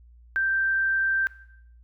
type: tone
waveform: sine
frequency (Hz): 1568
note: G6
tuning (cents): 0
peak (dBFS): -21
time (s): 0.36-1.27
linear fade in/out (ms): 0
effects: noise-tail reverb RT60 0.7 s tail -17 dB re dry + added 59 Hz sine -49 dBFS peak until 1.83 s